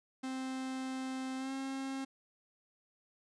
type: tone with pitch glide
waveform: 45% pulse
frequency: 261.6 to 268.5 Hz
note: C4 to C4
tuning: 0 to +45 cents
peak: -37 dBFS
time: 0.23-2.05 s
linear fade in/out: 10 ms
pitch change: +45 cents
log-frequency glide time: 1.37-1.52 s
effects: resampled to 22050 Hz + 13-bit